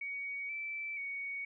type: tone with pitch steps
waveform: sine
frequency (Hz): 2247 / 2324 / 2235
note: C#7 / D7 / C#7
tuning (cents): +23 / -19 / +14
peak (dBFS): -37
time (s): 0.01-1.45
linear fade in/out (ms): 5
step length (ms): 480
effects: none